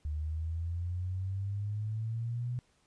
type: exponential sweep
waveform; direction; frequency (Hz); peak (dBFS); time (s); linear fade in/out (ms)
sine; up; 74.4 to 124.4; -32; 0.05-2.59; 0
effects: pink hiss -70 dBFS RMS until 2.86 s + resampled to 22050 Hz